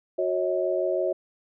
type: tone cluster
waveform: sine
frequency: 366.7 / 551 / 637 Hz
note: F#4 / C#5 / D#5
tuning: -15 / -11 / +41 cents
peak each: -27 dBFS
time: 0.18-1.13 s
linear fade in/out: 10 ms
effects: none